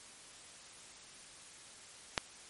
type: click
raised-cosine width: 0.2 ms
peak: -11 dBFS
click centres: 2.178 s
effects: white hiss -54 dBFS RMS until 2.49 s + MP3 48 kbps